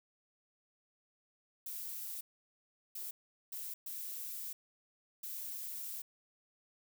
violet noise bursts at uneven times, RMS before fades -43 dBFS, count 5, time 1.66-2.21 / 2.95-3.11 / 3.52-3.74 / 3.86-4.53 / 5.23-6.02 s, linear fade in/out 5 ms, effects none

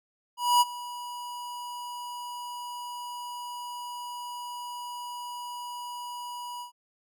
square tone with ADSR envelope, 972 Hz, B5, 28 cents flat, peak -17 dBFS, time 0.37-6.72 s, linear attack 240 ms, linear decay 29 ms, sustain -19 dB, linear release 110 ms, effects MP3 96 kbps

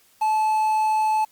triangle tone with quantisation, 867 Hz, A5, 26 cents flat, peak -16 dBFS, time 0.21-1.25 s, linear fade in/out 10 ms, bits 7, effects white hiss -58 dBFS RMS until 1.31 s + Opus 48 kbps

